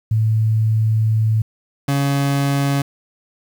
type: tone pair in turn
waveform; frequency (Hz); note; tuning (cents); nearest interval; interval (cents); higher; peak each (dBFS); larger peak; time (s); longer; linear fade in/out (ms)
sine / 30% pulse; 110 / 139.99; A2 / C#3; 0 / +17; major third; 417; second; -13; neither; 0.11-1.42 / 1.88-2.82; first; 5
effects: 8-bit